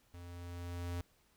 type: tone with level ramp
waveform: square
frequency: 87.31 Hz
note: F2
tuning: in tune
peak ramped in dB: -49 to -37 dBFS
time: 0.14-1.01 s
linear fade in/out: 0 ms
effects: pink hiss -71 dBFS RMS until 1.36 s